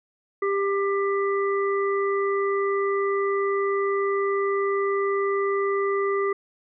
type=harmonic tone; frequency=396.6 Hz; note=G4; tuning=20 cents sharp; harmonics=1 / 3 / 5; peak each=-22 / -28 / -33 dBFS; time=0.42-6.33 s; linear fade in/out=5 ms; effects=none